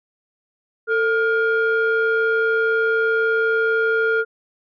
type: tone pair together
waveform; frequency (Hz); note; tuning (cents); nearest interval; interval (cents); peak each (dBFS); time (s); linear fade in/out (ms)
sine; 447 / 1413.8; A4 / F6; +27 / +21; octave + minor sixth; 1994; -17; 0.87-4.25; 50
effects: tanh soft clip ceiling -12 dBFS